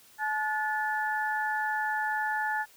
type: tone cluster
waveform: sine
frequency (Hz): 859 / 1450 / 1738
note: A5 / F#6 / A6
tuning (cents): -42 / -35 / -22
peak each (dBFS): -30 / -35 / -31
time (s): 0.18-2.66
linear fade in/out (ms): 50
effects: white hiss -57 dBFS RMS until 2.76 s